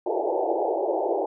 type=band-pass noise; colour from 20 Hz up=pink; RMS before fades=-25 dBFS; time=0.06-1.26 s; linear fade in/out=5 ms; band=330 to 870 Hz; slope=96 dB/octave; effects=none